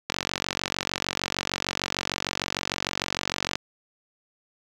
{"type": "click train", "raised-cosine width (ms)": 0.2, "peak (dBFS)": -7, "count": 162, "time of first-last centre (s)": [0.1, 3.555], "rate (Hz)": 46.6, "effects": ["high-pass 60 Hz 12 dB/octave", "7-bit"]}